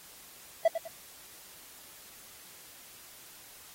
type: tone with echo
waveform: triangle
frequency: 660 Hz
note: E5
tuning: 2 cents sharp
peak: -17 dBFS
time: 0.65-0.68 s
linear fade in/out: 5 ms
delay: 100 ms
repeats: 2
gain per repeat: -10 dB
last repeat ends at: 0.88 s
effects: white hiss -52 dBFS RMS until 3.74 s + AAC 48 kbps